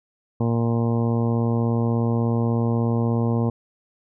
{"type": "harmonic tone", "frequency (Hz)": 116.54, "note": "A#2", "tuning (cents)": 0, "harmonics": [1, 2, 3, 4, 5, 6, 7, 8, 9], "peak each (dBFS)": [-21, -23, -31, -29, -35, -38, -37, -39, -39], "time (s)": [0.4, 3.5], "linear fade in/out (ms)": 5, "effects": []}